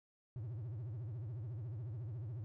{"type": "tone with vibrato", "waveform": "triangle", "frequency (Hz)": 113.9, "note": "A#2", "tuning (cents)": -40, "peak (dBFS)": -39, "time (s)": [0.36, 2.44], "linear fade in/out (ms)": 0, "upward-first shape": "triangle", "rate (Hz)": 14, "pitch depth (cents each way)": 290, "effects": []}